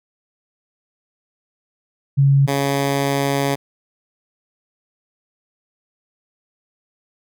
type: tone pair in turn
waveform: sine / 10% pulse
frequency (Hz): 138.59 / 139.47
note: C#3 / C#3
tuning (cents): 0 / +11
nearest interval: unison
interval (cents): 11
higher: second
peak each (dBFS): -10 / -9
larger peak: second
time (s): 2.17-2.47 / 2.47-3.56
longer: second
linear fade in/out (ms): 20
effects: none